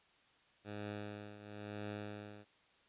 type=tone with tremolo; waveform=10% pulse; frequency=103.83 Hz; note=G#2; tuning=in tune; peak=-33 dBFS; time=0.64-2.45 s; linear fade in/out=50 ms; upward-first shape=triangle; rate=1 Hz; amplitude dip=75%; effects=white hiss -69 dBFS RMS until 2.88 s + resampled to 8000 Hz